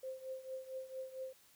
sine tone with tremolo, 523 Hz, C5, 1 cent flat, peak -39 dBFS, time 0.03-1.33 s, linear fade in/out 5 ms, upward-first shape triangle, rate 4.4 Hz, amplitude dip 85%, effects white hiss -66 dBFS RMS until 1.55 s

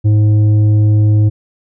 triangle tone with tanh clipping, 105.9 Hz, G#2, 34 cents sharp, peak -8 dBFS, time 0.04-1.3 s, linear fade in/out 20 ms, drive 11 dB, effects none

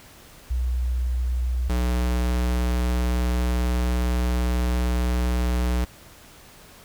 sine / square tone pair in turn, 61.74 / 61.1 Hz, B1 / B1, 0 / -18 cents, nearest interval unison, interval 18 cents, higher first, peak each -21 dBFS, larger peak neither, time 0.5-1.69 / 1.69-5.85 s, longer second, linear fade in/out 10 ms, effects pink hiss -48 dBFS RMS until 6.84 s

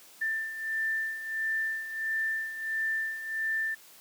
sine beating tone pair, 1779 / 1780.5 Hz, A6 / A6, +19 / +20 cents, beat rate 1.5 Hz, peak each -36 / -30 dBFS, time 0.21-3.75 s, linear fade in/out 10 ms, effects white hiss -54 dBFS RMS until 4 s + high-pass 150 Hz 12 dB/octave

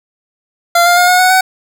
25% pulse tone with pitch steps, 690 / 701.7 / 713.5 / 725.6 / 737.8 / 750.3 Hz, F5 / F5 / F5 / F#5 / F#5 / F#5, -21 / +8 / +37 / -34 / -5 / +24 cents, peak -3 dBFS, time 0.75-1.41 s, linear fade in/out 5 ms, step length 110 ms, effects none

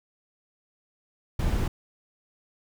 brown noise, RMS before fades -25 dBFS, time 1.39-1.68 s, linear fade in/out 5 ms, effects none

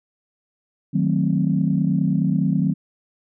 sine chord, D# diminished seventh, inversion none, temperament equal with one note detuned, 155.56 / 185 / 220 / 262.5 Hz, D#3 / F#3 / A3 / C4, 0 / 0 / 0 / +6 cents, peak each -21 / -20 / -25 / -24 dBFS, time 0.93-2.74 s, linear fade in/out 20 ms, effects tanh soft clip ceiling -6 dBFS

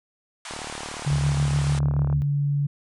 pink band-pass noise, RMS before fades -37 dBFS, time 0.45-1.79 s, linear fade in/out 2 ms, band 690 to 10000 Hz, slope 96 dB/octave
click train, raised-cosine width 1 ms, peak -21 dBFS, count 61, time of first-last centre 0.51-2.127 s, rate 37.1 Hz
sine tone, 143.1 Hz, D3, 45 cents flat, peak -20 dBFS, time 1.06-2.67 s, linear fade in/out 10 ms
harmonic tone, 75 Hz, D2, 37 cents sharp, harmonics 1 / 2 / 3, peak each -27 / -33 / -42 dBFS, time 1.11-2.22 s, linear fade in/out 0 ms
effects none

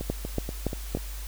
two click trains, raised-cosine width 2 ms, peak -19 / -13 dBFS, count 5 / 4, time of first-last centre 0.01-0.972 / 0.1-0.95 s, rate 4.16 / 3.53 Hz, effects added 50 Hz sine -34 dBFS peak until 1.27 s + white hiss -44 dBFS RMS until 1.27 s

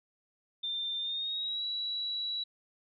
sine tone with pitch glide, 3589 to 3914 Hz, A7 to B7, +34 to -16 cents, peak -32 dBFS, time 0.63-2.44 s, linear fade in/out 10 ms, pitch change +150 cents, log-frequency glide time 0.99-1.64 s, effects none

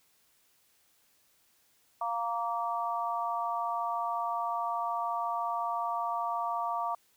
sine chord, Bb major, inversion second, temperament equal with one note detuned, 698.5 / 932.3 / 1157.8 Hz, F5 / Bb5 / D6, 0 / 0 / -25 cents, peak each -34 dBFS, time 2.01-6.95 s, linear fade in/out 5 ms, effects white hiss -68 dBFS RMS until 7.16 s

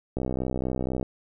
click train, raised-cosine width 2 ms, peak -15 dBFS, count 56, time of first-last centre 0.17-1.028 s, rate 64.1 Hz, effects none

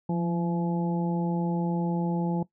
harmonic tone with a mistuned harmonic, 170.1 Hz, F3, 45 cents flat, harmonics 1 / 2 / 3 / 4 / 5, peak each -25 / -33 / -38 / -43 / -36 dBFS, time 0.09-2.43 s, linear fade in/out 5 ms, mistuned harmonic 1, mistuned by +32 cents, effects noise-tail reverb RT60 0.1 s tail -18 dB re dry

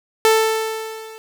sawtooth tone with level ramp, 441.8 Hz, A4, 7 cents sharp, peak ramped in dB -6 to -32 dBFS, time 0.25-1.18 s, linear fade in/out 0 ms, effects 8-bit

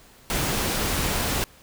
pink noise, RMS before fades -25 dBFS, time 0.3-1.44 s, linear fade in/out 0 ms, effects pink hiss -52 dBFS RMS until 1.62 s

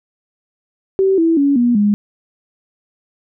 sine tone with pitch steps, 384.7 / 329.1 / 281.6 / 241 / 206.2 Hz, G4 / E4 / C#4 / B3 / G#3, -33 / -3 / +27 / -42 / -12 cents, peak -10 dBFS, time 0.99-1.94 s, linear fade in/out 0 ms, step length 190 ms, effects none

